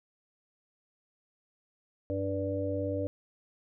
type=harmonic tone with a mistuned harmonic; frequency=97.5 Hz; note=G2; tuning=9 cents flat; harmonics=1 / 3 / 5 / 6; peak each=-35 / -35 / -35 / -35 dBFS; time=2.1-3.07 s; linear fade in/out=0 ms; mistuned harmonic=1; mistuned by=-20 cents; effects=none